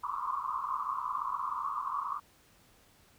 white band-pass noise, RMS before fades -35 dBFS, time 0.03-2.2 s, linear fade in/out 10 ms, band 1000 to 1200 Hz, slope 96 dB/octave, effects pink hiss -63 dBFS RMS until 3.18 s

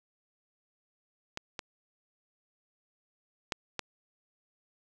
clicks, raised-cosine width 0.2 ms, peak -18 / -19 / -13 / -15 dBFS, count 4, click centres 1.374 / 1.592 / 3.522 / 3.793 s, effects none

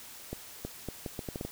accelerating click train, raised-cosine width 2 ms, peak -22 dBFS, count 9, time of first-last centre 0.33-1.45 s, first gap 320 ms, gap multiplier 0.74, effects white hiss -48 dBFS RMS until 1.51 s

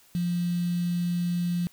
sine tone with quantisation, 174.61 Hz, F3, in tune, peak -24 dBFS, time 0.15-1.67 s, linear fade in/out 0 ms, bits 7, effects white hiss -58 dBFS RMS until 1.72 s

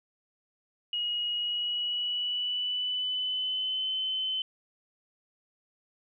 sine tone with pitch glide, 2893 to 3054 Hz, F#7 to G7, -40 to -46 cents, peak -28 dBFS, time 0.93-4.42 s, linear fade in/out 2 ms, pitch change +94 cents, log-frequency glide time 1.34-3.92 s, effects none

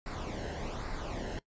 brown noise with flanger, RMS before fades -38 dBFS, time 0.06-1.39 s, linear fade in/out 2 ms, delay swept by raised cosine 0.31 to 0.86 ms, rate 1.2 Hz, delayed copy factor -0.65, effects noise-tail reverb RT60 0.1 s tail -20 dB re dry + resampled to 16000 Hz

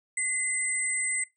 sine tone pair together, 2048 / 8114 Hz, C7 / B8, -38 / +46 cents, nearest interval 2 octaves, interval 2384 cents, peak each -29 / -27 dBFS, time 0.17-1.24 s, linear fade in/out 5 ms, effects noise-tail reverb RT60 0.2 s tail -20 dB re dry

